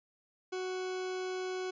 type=tone; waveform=40% pulse; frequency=370.6 Hz; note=F#4; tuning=3 cents sharp; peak=-34 dBFS; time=0.52-1.71 s; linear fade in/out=10 ms; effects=resampled to 16000 Hz